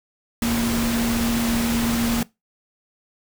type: tone in noise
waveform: sine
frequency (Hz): 233.1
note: A#3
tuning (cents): 0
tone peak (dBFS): -20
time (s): 0.42-2.23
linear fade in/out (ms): 2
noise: pink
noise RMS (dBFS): -26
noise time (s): 0.42-2.23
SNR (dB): +3
effects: noise-tail reverb RT60 0.2 s tail -21 dB re dry